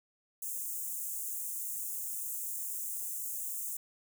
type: high-pass noise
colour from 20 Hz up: white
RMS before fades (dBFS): -38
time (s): 0.42-3.77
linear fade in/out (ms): 5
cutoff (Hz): 6800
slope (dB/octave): 48
effects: none